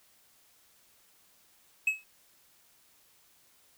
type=tone with exponential decay; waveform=triangle; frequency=2574 Hz; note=E7; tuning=42 cents flat; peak=-19 dBFS; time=1.87-2.04 s; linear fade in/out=5 ms; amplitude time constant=35 ms; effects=white hiss -64 dBFS RMS until 3.77 s